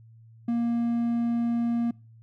triangle tone, 234.8 Hz, A#3, 13 cents sharp, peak -21 dBFS, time 0.48-1.91 s, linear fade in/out 5 ms, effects noise-tail reverb RT60 0.4 s tail -25 dB re dry + added 113 Hz sine -49 dBFS peak until 2.22 s

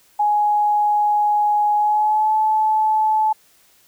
sine tone with pitch glide, 835 to 865.9 Hz, G#5 to A5, +9 to -28 cents, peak -14 dBFS, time 0.19-3.33 s, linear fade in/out 10 ms, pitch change +63 cents, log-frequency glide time 1.76-2.34 s, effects white hiss -55 dBFS RMS until 3.87 s

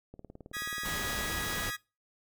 click train, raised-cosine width 2 ms, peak -33 dBFS, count 22, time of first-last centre 0.14-1.263 s, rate 18.7 Hz
sawtooth chord, G# minor, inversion second, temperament equal with one note detuned, 1244.5 / 1661.2 / 1939.4 Hz, D#6 / G#6 / B6, 0 / 0 / -32 cents, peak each -38 / -34 / -36 dBFS, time 0.53-1.77 s, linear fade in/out 20 ms
pink noise, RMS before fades -37 dBFS, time 0.84-1.71 s, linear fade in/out 20 ms
effects noise-tail reverb RT60 0.3 s tail -23 dB re dry

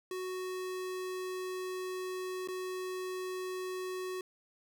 square tone with dropouts, 370 Hz, F#4, in tune, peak -37 dBFS, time 0.11-4.21 s, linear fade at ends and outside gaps 2 ms, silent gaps 2.475-2.485 s, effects none

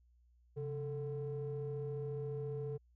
triangle ring-modulated tone, 152.6 Hz, D#3, 33 cents flat, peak -32 dBFS, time 0.56-2.78 s, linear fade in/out 20 ms, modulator 288 Hz, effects tanh soft clip ceiling -30 dBFS + added 60 Hz sine -65 dBFS peak until 2.95 s

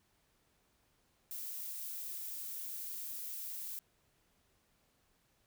violet noise, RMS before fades -43 dBFS, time 1.31-3.79 s, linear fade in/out 0 ms, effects pink hiss -74 dBFS RMS until 5.46 s

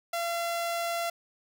sawtooth tone, 682 Hz, F5, 41 cents flat, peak -25 dBFS, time 0.13-1.1 s, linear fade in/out 5 ms, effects none

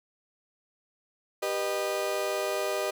35% pulse chord, G augmented, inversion none, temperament just, 392 / 490 / 612.5 Hz, G4 / B4 / D#5, 0 / -14 / -27 cents, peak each -31 / -33 / -29 dBFS, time 1.42-2.91 s, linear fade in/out 10 ms, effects none

